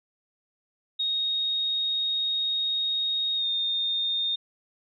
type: tone with pitch glide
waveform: sine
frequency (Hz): 3736 to 3657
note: A#7 to A#7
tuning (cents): +3 to -34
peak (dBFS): -24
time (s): 0.99-4.36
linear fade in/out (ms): 10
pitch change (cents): -37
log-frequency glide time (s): 3.36-3.46
effects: none